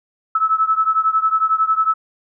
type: beating tone pair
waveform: sine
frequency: 1300 / 1311 Hz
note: E6 / E6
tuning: -24 / -10 cents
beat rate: 11 Hz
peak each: -16 / -18 dBFS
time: 0.35-1.94 s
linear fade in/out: 5 ms
effects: none